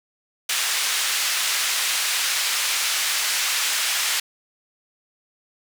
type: band-pass noise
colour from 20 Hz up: pink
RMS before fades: -23 dBFS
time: 0.49-4.2 s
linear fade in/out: 5 ms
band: 1900 to 11000 Hz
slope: 12 dB/octave
effects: none